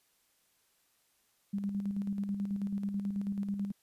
sine tone with tremolo, 199.9 Hz, G3, 34 cents sharp, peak -30 dBFS, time 1.53-3.72 s, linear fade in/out 10 ms, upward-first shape square, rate 9.2 Hz, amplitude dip 45%, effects white hiss -72 dBFS RMS until 3.82 s + resampled to 32000 Hz

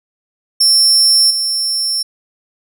35% pulse tone with level steps, 5400 Hz, E8, 41 cents sharp, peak -5 / -12 dBFS, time 0.6-2.03 s, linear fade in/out 10 ms, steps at 1.3 s, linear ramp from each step 10 ms, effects none

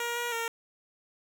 10% pulse tone with pitch steps, 473.3 / 477.9 / 460.5 Hz, A#4 / A#4 / A#4, +26 / +43 / -21 cents, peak -22 dBFS, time 0-0.48 s, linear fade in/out 2 ms, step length 160 ms, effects none

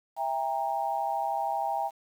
sine chord, E diminished, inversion none, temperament equal with one note detuned, 659.3 / 799.5 / 932.3 Hz, E5 / G5 / Bb5, 0 / +34 / 0 cents, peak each -34 / -29 / -33 dBFS, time 0.16-1.91 s, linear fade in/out 50 ms, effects 9-bit

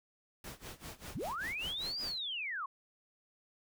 pink noise with tremolo, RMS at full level -45 dBFS, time 0.44-2.18 s, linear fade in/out 2 ms, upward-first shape sine, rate 5.1 Hz, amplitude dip 90%
sine linear two-way sweep, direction up then down, 70.6 to 4978 to 1029 Hz, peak -36 dBFS, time 1.15-2.66 s, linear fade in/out 5 ms, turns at 2.01 s
effects none

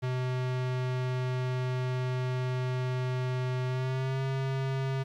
square tone with pitch glide, 127.3 to 134.02 Hz, C3 to C3, -47 to +42 cents, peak -29 dBFS, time 0.02-5.04 s, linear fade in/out 20 ms, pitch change +89 cents, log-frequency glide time 3.67-4.22 s, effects low-pass 4000 Hz 12 dB/octave + 10-bit

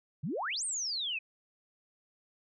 sine exponential two-way sweep, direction up then down, 126.2 to 9080 to 2473 Hz, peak -32 dBFS, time 0.23-1.19 s, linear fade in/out 10 ms, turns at 0.64 s, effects none

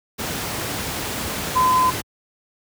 sine tone in noise, 1020 Hz, C6, 44 cents flat, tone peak -14 dBFS, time 1.55-1.91 s, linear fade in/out 20 ms, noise pink, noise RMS -26 dBFS, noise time 0.18-2.02 s, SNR +9 dB, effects high-pass 80 Hz 12 dB/octave

